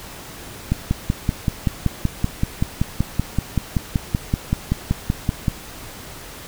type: click train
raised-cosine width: 5 ms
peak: -5 dBFS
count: 26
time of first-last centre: 0.72-5.482 s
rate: 5.25 Hz
effects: pink hiss -37 dBFS RMS until 6.47 s